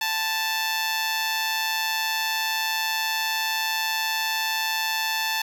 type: tone with amplitude modulation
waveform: 10% pulse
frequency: 880 Hz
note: A5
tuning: in tune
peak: -13 dBFS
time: 0.01-5.42 s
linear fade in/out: 5 ms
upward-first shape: sine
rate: 161 Hz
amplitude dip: 45%
effects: none